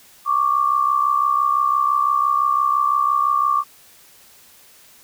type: tone pair together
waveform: sine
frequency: 1108.8 / 1174.7 Hz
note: C#6 / D6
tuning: 0 / 0 cents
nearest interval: minor second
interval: 100 cents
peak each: -19 / -17 dBFS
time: 0.25-3.64 s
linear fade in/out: 50 ms
effects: white hiss -49 dBFS RMS until 5.03 s